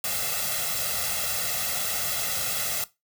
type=noise with comb filter; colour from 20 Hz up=white; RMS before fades=-28 dBFS; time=0.04-2.84 s; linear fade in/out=2 ms; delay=1.5 ms; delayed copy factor=+0.9; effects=noise-tail reverb RT60 0.2 s tail -17 dB re dry + high-pass 60 Hz 12 dB/octave